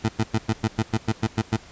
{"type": "tone bursts", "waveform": "20% pulse", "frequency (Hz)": 110.8, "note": "A2", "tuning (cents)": 13, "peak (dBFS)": -14, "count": 11, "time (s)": [0.04, 1.568], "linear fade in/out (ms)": 10, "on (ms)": 48, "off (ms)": 100, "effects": ["pink hiss -47 dBFS RMS until 1.71 s", "resampled to 16000 Hz"]}